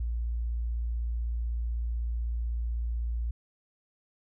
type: tone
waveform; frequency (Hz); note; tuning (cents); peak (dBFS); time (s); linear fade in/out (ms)
sine; 58; A#1; -8; -28; 0-3.31; 5
effects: none